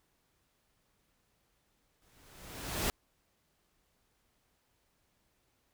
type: noise with exponential growth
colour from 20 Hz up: pink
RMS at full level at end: -30 dBFS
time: 2.02-2.9 s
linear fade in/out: 0 ms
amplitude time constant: 190 ms
effects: pink hiss -75 dBFS RMS until 5.73 s